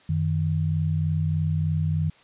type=tone pair together; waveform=sine; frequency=92.8 / 156.07 Hz; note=F#2 / D#3; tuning=+6 / +6 cents; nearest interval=major sixth; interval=900 cents; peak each=-25 / -23 dBFS; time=0.09-2.1 s; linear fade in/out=5 ms; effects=white hiss -55 dBFS RMS until 2.23 s + resampled to 8000 Hz